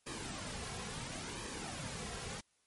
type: noise with flanger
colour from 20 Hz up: pink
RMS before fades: -43 dBFS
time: 0.06-2.41 s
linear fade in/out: 10 ms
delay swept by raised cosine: 1.4 to 3.4 ms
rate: 0.72 Hz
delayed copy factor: -0.6
effects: white hiss -75 dBFS RMS until 2.66 s + MP3 48 kbps